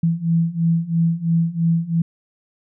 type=beating tone pair; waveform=sine; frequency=164.81 / 167.81 Hz; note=E3 / E3; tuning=0 / +31 cents; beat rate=3 Hz; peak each=-20 / -18 dBFS; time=0.03-2.02 s; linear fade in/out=5 ms; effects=none